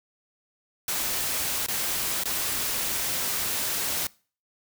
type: noise with dropouts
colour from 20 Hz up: white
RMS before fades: -28 dBFS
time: 0.88-4.07 s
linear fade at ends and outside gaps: 2 ms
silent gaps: 1.663-1.684 / 2.237-2.255 s
effects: noise-tail reverb RT60 0.4 s tail -23 dB re dry